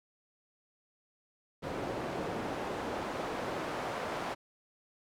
pink noise with band-pass filter sweep, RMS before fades -37 dBFS, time 1.62-4.35 s, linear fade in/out 20 ms, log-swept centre 460 to 780 Hz, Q 0.81, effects none

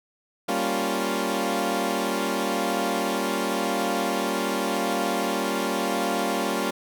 15% pulse chord, G half-diminished seventh, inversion none, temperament equal, 196 / 233.1 / 277.2 / 349.2 Hz, G3 / Bb3 / Db4 / F4, 0 / 0 / 0 / 0 cents, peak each -23 dBFS, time 0.48-6.71 s, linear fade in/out 10 ms, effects none

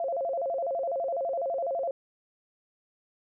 sine tone with vibrato, 606 Hz, D#5, 46 cents flat, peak -27 dBFS, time 0-1.91 s, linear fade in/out 2 ms, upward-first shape square, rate 12 Hz, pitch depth 200 cents each way, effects none

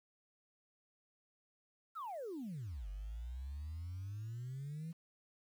sine exponential two-way sweep, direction down then up, 1396.9 to 47.14 to 168 Hz, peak -40 dBFS, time 1.95-4.93 s, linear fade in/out 20 ms, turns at 2.88 s, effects tanh soft clip ceiling -38 dBFS + 11-bit

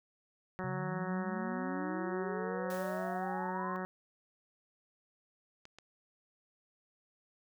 harmonic tone, 185.3 Hz, F#3, 3 cents sharp, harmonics 1 / 2 / 3 / 4 / 5 / 6 / 7 / 8 / 9 / 10, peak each -40 / -43 / -45 / -46 / -47 / -48 / -48 / -49 / -50 / -50 dBFS, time 0.59-3.85 s, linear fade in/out 0 ms
sine exponential sweep, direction up, 130.81 to 1084 Hz, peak -38 dBFS, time 0.64-3.76 s, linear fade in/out 0 ms
white noise with exponential decay, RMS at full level -49 dBFS, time 2.7-3.76 s, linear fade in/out 2 ms, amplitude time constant 230 ms
clicks, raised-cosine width 0.2 ms, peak -34 dBFS, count 2, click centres 5.654 / 5.786 s
effects none

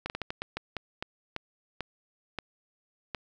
slowing click train, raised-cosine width 0.3 ms, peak -17 dBFS, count 13, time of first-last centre 0.06-3.148 s, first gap 39 ms, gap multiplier 1.31, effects none

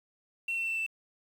sine tone with pitch steps, 2715 / 2696 / 2678 / 2659 Hz, F7 / E7 / E7 / E7, -50 / +38 / +27 / +14 cents, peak -28 dBFS, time 0.48-0.864 s, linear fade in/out 5 ms, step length 96 ms, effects tanh soft clip ceiling -26 dBFS + 9-bit

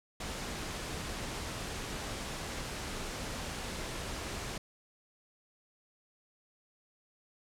pink noise, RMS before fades -39 dBFS, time 0.2-4.58 s, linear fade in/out 5 ms, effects low-pass 9000 Hz 12 dB/octave

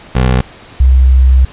20% pulse / sine tone pair in turn, 63.2 / 64.64 Hz, B1 / C2, +41 / -20 cents, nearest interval unison, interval 39 cents, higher second, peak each -3 dBFS, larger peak neither, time 0.15-0.41 / 0.8-1.45 s, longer second, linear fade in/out 5 ms, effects pink hiss -36 dBFS RMS until 1.52 s + resampled to 8000 Hz

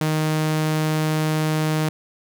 sawtooth tone, 155.56 Hz, D#3, in tune, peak -15 dBFS, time 0.01-1.89 s, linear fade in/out 2 ms, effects none

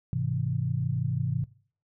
sine chord, Ab augmented, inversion none, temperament just, 103.83 / 129.78 / 162.23 Hz, Ab2 / C3 / E3, 0 / -14 / -27 cents, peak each -32 / -28 / -32 dBFS, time 0.13-1.44 s, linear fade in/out 0 ms, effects noise-tail reverb RT60 0.5 s tail -21 dB re dry

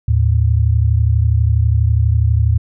sine tone pair together, 77.78 / 110 Hz, D#2 / A2, 0 / 0 cents, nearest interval tritone, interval 600 cents, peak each -13 dBFS, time 0.08-2.58 s, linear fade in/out 5 ms, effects none

